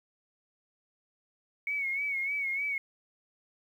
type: tone with vibrato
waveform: sine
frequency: 2217 Hz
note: C#7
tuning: in tune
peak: -29 dBFS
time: 1.67-2.78 s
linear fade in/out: 2 ms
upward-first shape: sine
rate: 3.3 Hz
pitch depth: 65 cents each way
effects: 10-bit